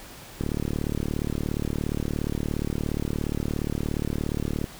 click train, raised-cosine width 3 ms, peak -14 dBFS, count 158, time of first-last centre 0.41-4.642 s, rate 37.1 Hz, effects pink hiss -44 dBFS RMS until 4.79 s

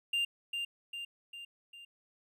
triangle tone with echo, 2794 Hz, F7, in tune, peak -27 dBFS, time 0.13-0.25 s, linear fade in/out 5 ms, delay 400 ms, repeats 4, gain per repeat -5 dB, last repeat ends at 1.85 s, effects none

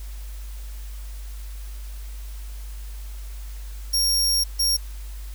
sawtooth tone bursts at uneven times, 5570 Hz, F8, 5 cents flat, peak -16 dBFS, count 2, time 3.93-4.44 / 4.59-4.77 s, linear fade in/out 10 ms, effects added 50 Hz sine -32 dBFS peak until 5.34 s + white hiss -48 dBFS RMS until 5.34 s

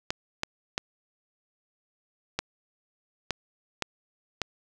clicks, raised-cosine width 0.2 ms, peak -10 dBFS, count 7, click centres 0.105 / 0.434 / 0.779 / 2.39 / 3.307 / 3.823 / 4.417 s, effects none

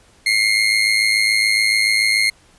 30% pulse tone with amplitude modulation, 2130 Hz, C7, 30 cents sharp, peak -8 dBFS, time 0.26-2.3 s, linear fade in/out 5 ms, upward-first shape sine, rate 107 Hz, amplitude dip 65%, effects pink hiss -52 dBFS RMS until 2.58 s + resampled to 24000 Hz

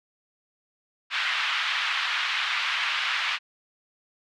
white band-pass noise, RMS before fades -27 dBFS, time 1.1-3.39 s, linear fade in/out 50 ms, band 1100 to 3300 Hz, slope 24 dB/octave, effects none

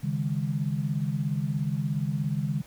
sine chord, C# suspended second, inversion none, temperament equal with one note detuned, 138.59 / 155.56 / 203 Hz, C#3 / D#3 / G#3, 0 / 0 / -39 cents, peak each -29 / -29 / -32 dBFS, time 0.03-2.62 s, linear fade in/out 10 ms, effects pink hiss -53 dBFS RMS until 2.66 s

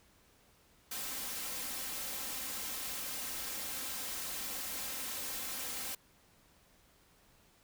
white noise with comb filter, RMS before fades -40 dBFS, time 0.91-5.95 s, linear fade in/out 5 ms, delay 3.8 ms, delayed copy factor +0.55, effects pink hiss -66 dBFS RMS until 7.63 s

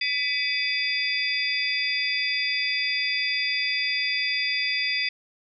sine tone cluster, 1996 / 2285 / 2539 / 3499 / 4806 Hz, B6 / D7 / D#7 / A7 / D8, +18 / -48 / +34 / -10 / +39 cents, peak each -29 / -32 / -29 / -31 / -28 dBFS, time 0.01-5.09 s, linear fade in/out 5 ms, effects none

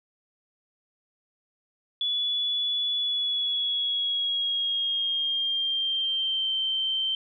sine tone with pitch glide, 3420 to 3118 Hz, A7 to G7, -50 to -10 cents, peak -24 dBFS, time 2.01-7.15 s, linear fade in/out 2 ms, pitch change -160 cents, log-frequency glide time 2.99-6.51 s, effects none

